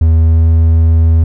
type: tone with pitch glide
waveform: triangle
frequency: 80.8 to 81.5 Hz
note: E2 to E2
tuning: -34 to -19 cents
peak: -3 dBFS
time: 0.01-1.24 s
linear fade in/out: 5 ms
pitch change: +15 cents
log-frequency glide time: 0.17-0.45 s
effects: none